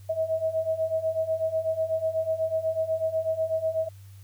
sine beating tone pair, 637 / 645.1 Hz, D#5 / E5, +41 / -38 cents, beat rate 8.1 Hz, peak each -29 / -26 dBFS, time 0.09-3.89 s, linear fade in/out 10 ms, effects added 98 Hz sine -44 dBFS peak until 4.23 s + white hiss -60 dBFS RMS until 4.23 s

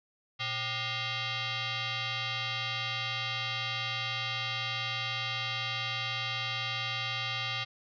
sine tone with frequency modulation, 542 Hz, C#5, 39 cents flat, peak -31 dBFS, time 0.39-7.65 s, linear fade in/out 20 ms, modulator 661 Hz, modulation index 5.8, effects none

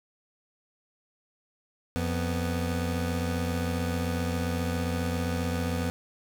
25% pulse tone pair together, 87.35 / 246.9 Hz, F2 / B3, +1 / 0 cents, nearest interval octave + tritone, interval 1799 cents, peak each -25 / -28 dBFS, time 1.96-5.9 s, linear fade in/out 0 ms, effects none

